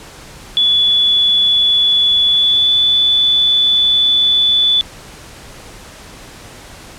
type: tone with pitch glide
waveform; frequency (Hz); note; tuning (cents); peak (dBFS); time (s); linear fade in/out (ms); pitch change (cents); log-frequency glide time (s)
sine; 3429 to 3473; A7 to A7; -45 to -23; -9; 0.57-4.81; 0; +22; 2.27-2.74
effects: pink hiss -36 dBFS RMS until 6.98 s + low-pass 10000 Hz 12 dB/octave